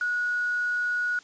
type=tone with quantisation; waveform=sine; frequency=1458 Hz; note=F#6; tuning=26 cents flat; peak=-24 dBFS; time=0.01-1.19 s; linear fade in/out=2 ms; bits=7; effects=white hiss -53 dBFS RMS until 1.23 s + resampled to 16000 Hz